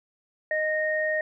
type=tone pair together; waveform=sine; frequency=620 / 1855.4 Hz; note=D#5 / A#6; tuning=-6 / -9 cents; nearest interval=octave + perfect fifth; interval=1897 cents; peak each=-26 dBFS; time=0.51-1.21 s; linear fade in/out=2 ms; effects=none